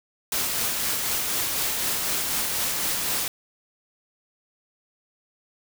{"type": "noise with tremolo", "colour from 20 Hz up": "white", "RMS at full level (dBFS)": -25, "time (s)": [0.32, 3.28], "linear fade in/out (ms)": 2, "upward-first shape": "sine", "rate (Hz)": 4, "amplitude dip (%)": 25, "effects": []}